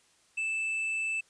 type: tone with tanh clipping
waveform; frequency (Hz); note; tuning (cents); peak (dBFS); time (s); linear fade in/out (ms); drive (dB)
sine; 2637; E7; 0; -30; 0.37-1.21; 10; 5
effects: white hiss -65 dBFS RMS until 1.29 s + resampled to 22050 Hz